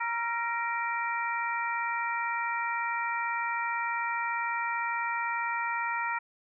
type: harmonic tone with a mistuned harmonic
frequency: 469 Hz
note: A#4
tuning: 11 cents sharp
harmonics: 2 / 3 / 4 / 5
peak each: -32 / -34 / -35 / -36 dBFS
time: 0-6.19 s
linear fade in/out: 10 ms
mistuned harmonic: 3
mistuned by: -42 cents
effects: none